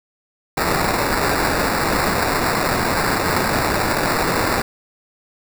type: noise with sample-and-hold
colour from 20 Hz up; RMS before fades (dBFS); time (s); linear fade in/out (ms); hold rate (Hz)
white; -19; 0.57-4.62; 5; 3150
effects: none